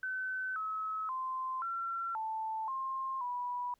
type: tone with pitch steps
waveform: sine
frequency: 1521 / 1288 / 1039 / 1359 / 881 / 1061 / 980 Hz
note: F#6 / E6 / C6 / F6 / A5 / C6 / B5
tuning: +47 / -41 / -12 / -48 / +2 / +24 / -14 cents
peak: -34 dBFS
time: 0.03-3.74 s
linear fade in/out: 2 ms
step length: 530 ms
effects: pink hiss -75 dBFS RMS until 3.79 s